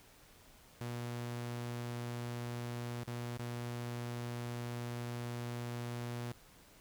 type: tone with dropouts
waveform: sawtooth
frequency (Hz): 120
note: B2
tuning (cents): -49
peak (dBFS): -35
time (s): 0.81-6.32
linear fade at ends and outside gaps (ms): 0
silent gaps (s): 3.036-3.075 / 3.372-3.393
effects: pink hiss -61 dBFS RMS until 6.8 s